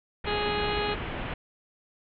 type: low-pass noise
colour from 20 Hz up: pink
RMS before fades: -34 dBFS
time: 0.24-1.34 s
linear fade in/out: 5 ms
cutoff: 3200 Hz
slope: 48 dB/octave
type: harmonic tone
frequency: 415.3 Hz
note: G#4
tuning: in tune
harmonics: 1 / 2 / 3 / 4 / 5 / 6 / 7 / 8 / 9 / 10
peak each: -30 / -33 / -37 / -38 / -42 / -38 / -38 / -41 / -44 / -41 dBFS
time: 0.26-0.95 s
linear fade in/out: 20 ms
effects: none